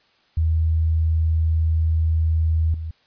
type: tone with level steps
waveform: sine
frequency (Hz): 80.4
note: E2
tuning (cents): -43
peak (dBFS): -16 / -26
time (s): 0.37-2.91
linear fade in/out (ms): 5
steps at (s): 2.74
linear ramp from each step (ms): 2
effects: white hiss -60 dBFS RMS until 3.06 s + resampled to 11025 Hz